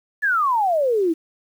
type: exponential sweep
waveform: sine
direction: down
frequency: 1763 to 311.1 Hz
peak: -16 dBFS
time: 0.22-1.14 s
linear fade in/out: 20 ms
effects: 8-bit